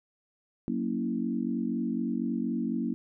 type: chord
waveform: sine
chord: F# dominant seventh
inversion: none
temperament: equal with one note detuned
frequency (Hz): 185 / 233.1 / 277.2 / 326.6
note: F#3 / A#3 / C#4 / E4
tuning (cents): 0 / 0 / 0 / -16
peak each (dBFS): -35 / -30 / -34 / -36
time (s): 0.68-2.94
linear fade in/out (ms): 0
effects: none